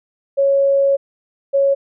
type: tone pair in turn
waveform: sine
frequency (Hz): 553 / 553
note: C#5 / C#5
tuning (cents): -4 / -4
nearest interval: unison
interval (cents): 0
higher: neither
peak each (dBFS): -11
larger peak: neither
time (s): 0.37-0.97 / 1.53-1.75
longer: first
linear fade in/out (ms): 20
effects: none